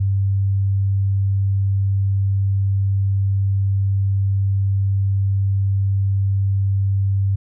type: tone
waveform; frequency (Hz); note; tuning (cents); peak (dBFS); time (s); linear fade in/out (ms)
sine; 98; G2; 0; -15; 0-7.36; 10
effects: none